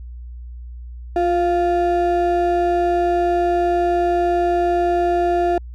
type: ring-modulated tone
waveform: triangle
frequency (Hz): 523.3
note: C5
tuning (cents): 0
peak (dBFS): -10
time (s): 1.16-5.58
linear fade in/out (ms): 2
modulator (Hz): 171
effects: added 60 Hz sine -31 dBFS peak until 5.74 s